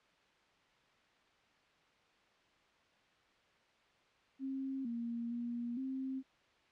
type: tone with pitch steps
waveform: sine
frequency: 268 / 234.2 / 238 / 264.3 Hz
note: C4 / A#3 / A#3 / C4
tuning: +42 / +8 / +36 / +18 cents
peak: -37 dBFS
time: 4.39-6.23 s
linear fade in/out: 50 ms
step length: 460 ms
effects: white hiss -69 dBFS RMS until 6.71 s + low-pass 3000 Hz 12 dB/octave